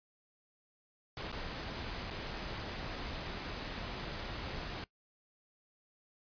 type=noise with dropouts; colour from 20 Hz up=pink; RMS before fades=-41 dBFS; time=1.17-4.84 s; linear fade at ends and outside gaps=1 ms; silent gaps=1.317-1.326 / 2.104-2.109 s; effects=noise-tail reverb RT60 0.1 s tail -20 dB re dry + resampled to 11025 Hz